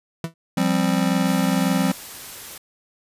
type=tone with exponential decay; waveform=40% pulse; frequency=164.81 Hz; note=E3; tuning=in tune; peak=-19 dBFS; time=0.24-0.34 s; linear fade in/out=2 ms; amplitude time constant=20 ms
type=chord; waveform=square; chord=F suspended second; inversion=none; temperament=just; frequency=174.61 / 196.44 / 261.9 Hz; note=F3 / G3 / C4; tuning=0 / +4 / +2 cents; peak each=-23 dBFS; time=0.57-1.92 s; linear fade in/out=5 ms
type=noise; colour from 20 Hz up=white; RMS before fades=-37 dBFS; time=1.26-2.58 s; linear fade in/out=5 ms
effects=resampled to 32000 Hz